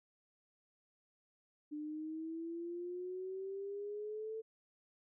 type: exponential sweep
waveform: sine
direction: up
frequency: 297 to 446.1 Hz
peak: -40 dBFS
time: 1.71-4.42 s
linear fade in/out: 20 ms
effects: none